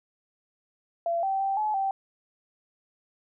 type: tone with pitch steps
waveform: sine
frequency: 679 / 775 / 781 / 854 / 778 Hz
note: F5 / G5 / G5 / G#5 / G5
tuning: -49 / -20 / -7 / +48 / -13 cents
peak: -24 dBFS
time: 1.06-1.91 s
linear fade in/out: 2 ms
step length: 170 ms
effects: none